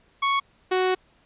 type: tone pair in turn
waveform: sawtooth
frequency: 1108.7 / 370.8 Hz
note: C#6 / F#4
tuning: 0 / +4 cents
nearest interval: octave + perfect fifth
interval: 1896 cents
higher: first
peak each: -16 dBFS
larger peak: neither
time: 0.22-0.4 / 0.71-0.95 s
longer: second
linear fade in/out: 10 ms
effects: pink hiss -61 dBFS RMS until 1.25 s + resampled to 8000 Hz